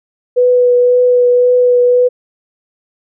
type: tone with vibrato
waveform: sine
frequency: 493.3 Hz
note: B4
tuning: 2 cents flat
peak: -6 dBFS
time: 0.36-2.09 s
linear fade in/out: 20 ms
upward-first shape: triangle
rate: 1.9 Hz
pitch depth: 14 cents each way
effects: none